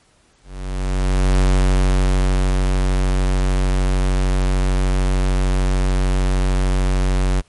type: tone with ADSR envelope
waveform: square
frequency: 46.65 Hz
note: F#1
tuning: 15 cents sharp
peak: -12 dBFS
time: 0.43-7.42 s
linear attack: 960 ms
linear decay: 1200 ms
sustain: -3 dB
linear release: 28 ms
effects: pink hiss -56 dBFS RMS until 7.48 s + MP3 48 kbps